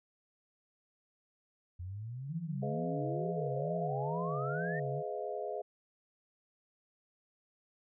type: exponential sweep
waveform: sine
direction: up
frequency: 85.3 to 1864.7 Hz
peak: -39 dBFS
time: 1.79-4.8 s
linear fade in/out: 10 ms
type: tone with vibrato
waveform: sine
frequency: 152.5 Hz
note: D#3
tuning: 34 cents flat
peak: -36 dBFS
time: 2.28-5.03 s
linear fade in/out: 50 ms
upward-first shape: sine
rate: 2.2 Hz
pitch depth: 200 cents each way
type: chord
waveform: sine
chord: F half-diminished seventh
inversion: first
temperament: just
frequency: 419.1 / 502.9 / 628.6 / 698.5 Hz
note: Ab4 / Cb5 / Eb5 / F5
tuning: +16 / +31 / +18 / 0 cents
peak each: -40 / -42 / -41 / -42 dBFS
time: 2.62-5.62 s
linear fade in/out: 10 ms
effects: none